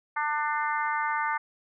harmonic tone, 298.6 Hz, D4, 29 cents sharp, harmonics 3 / 4 / 5 / 6 / 7, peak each -29 / -31 / -33 / -35 / -36 dBFS, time 0.16-1.38 s, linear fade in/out 10 ms, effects none

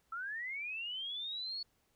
sine linear sweep, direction up, 1306 to 4435 Hz, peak -38 dBFS, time 0.12-1.63 s, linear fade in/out 5 ms, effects pink hiss -75 dBFS RMS until 1.95 s

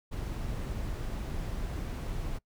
brown noise, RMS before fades -35 dBFS, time 0.11-2.39 s, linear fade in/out 20 ms, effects noise-tail reverb RT60 0.1 s tail -23 dB re dry

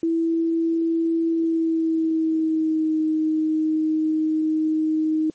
sine tone with pitch glide, 329.6 to 313.1 Hz, E4 to D#4, 0 to +11 cents, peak -18 dBFS, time 0.03-5.3 s, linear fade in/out 2 ms, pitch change -89 cents, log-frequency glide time 1.3-3 s, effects white hiss -59 dBFS RMS until 5.34 s + MP3 32 kbps

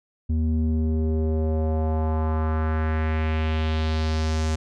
square tone with low-pass filter sweep, 78.8 Hz, D#2, 23 cents sharp, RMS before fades -23 dBFS, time 0.29-4.56 s, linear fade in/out 10 ms, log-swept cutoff 190 to 7100 Hz, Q 2, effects none

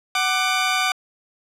15% pulse tone pair together, 748.4 / 1188 Hz, F#5 / D6, +20 / +20 cents, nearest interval minor sixth, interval 800 cents, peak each -15 dBFS, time 0.15-0.92 s, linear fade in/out 2 ms, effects low-pass 9000 Hz 12 dB/octave

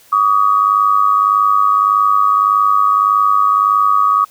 sine tone pair together, 1142.8 / 1244.5 Hz, D6 / D#6, -48 / 0 cents, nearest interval minor second, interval 148 cents, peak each -12 dBFS, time 0.12-4.25 s, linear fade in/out 10 ms, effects white hiss -47 dBFS RMS until 4.3 s

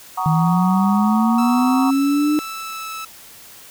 sine chord, D# minor seventh, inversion first, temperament just, 746.7 / 933.4 / 1120.1 / 1244.5 Hz, F#5 / A#5 / C#6 / D#6, +16 / +2 / +18 / 0 cents, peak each -24 / -24 / -25 / -27 dBFS, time 0.17-1.91 s, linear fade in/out 10 ms
sine linear sweep, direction up, 155.56 to 304.3 Hz, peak -14 dBFS, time 0.26-2.39 s, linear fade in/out 0 ms
sawtooth tone with pitch glide, 1318.5 to 1309.4 Hz, E6 to E6, 0 to -12 cents, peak -24 dBFS, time 1.38-3.05 s, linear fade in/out 5 ms, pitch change -12 cents, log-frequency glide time 2.49-2.88 s
effects white hiss -42 dBFS RMS until 3.7 s

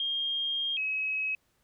sine tone pair in turn, 3222 / 2557 Hz, G7 / D#7, +47 / +47 cents, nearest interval major third, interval 400 cents, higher first, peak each -28 dBFS, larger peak neither, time 0-0.77 / 0.77-1.35 s, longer first, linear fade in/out 2 ms, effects pink hiss -72 dBFS RMS until 1.63 s

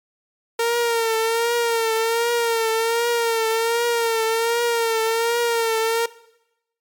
sawtooth tone with vibrato, 460 Hz, A#4, 23 cents flat, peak -14 dBFS, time 0.59-6.06 s, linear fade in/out 5 ms, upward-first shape triangle, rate 1.3 Hz, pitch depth 61 cents each way, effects noise-tail reverb RT60 0.9 s tail -20 dB re dry + MP3 96 kbps

